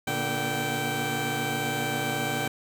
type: tone cluster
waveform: 15% pulse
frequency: 116.9 / 146 / 241.2 / 777 Hz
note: A#2 / D3 / B3 / G5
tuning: +5 / -10 / -41 / -16 cents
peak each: -28 / -26 / -30 / -23 dBFS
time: 0.07-2.48 s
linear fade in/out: 5 ms
effects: none